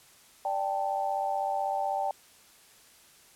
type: chord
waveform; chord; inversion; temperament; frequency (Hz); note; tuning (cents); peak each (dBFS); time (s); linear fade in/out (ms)
sine; D suspended fourth; none; equal; 587.3 / 784 / 880; D5 / G5 / A5; 0 / 0 / 0; -34 / -29 / -34; 0.45-2.11; 2
effects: white hiss -57 dBFS RMS until 3.35 s + low-pass 12000 Hz 12 dB/octave